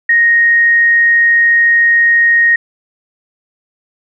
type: tone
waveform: sine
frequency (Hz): 1867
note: A#6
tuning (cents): +2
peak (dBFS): -6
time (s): 0.09-2.56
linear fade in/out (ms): 5
effects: none